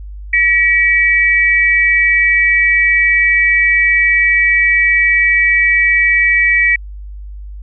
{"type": "tone pair together", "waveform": "sine", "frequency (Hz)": [1929, 2294], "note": ["B6", "D7"], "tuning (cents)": [-41, -41], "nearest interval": "minor third", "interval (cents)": 300, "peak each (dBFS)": -11, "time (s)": [0.33, 6.76], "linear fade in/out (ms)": 5, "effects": ["added 50 Hz sine -26 dBFS peak until 7.62 s"]}